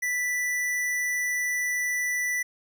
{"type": "tone with hard clipping", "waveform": "sine", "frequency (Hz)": 1975.5, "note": "B6", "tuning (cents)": 0, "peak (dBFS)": -26, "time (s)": [0.02, 2.43], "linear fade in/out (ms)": 10, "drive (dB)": 18, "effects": []}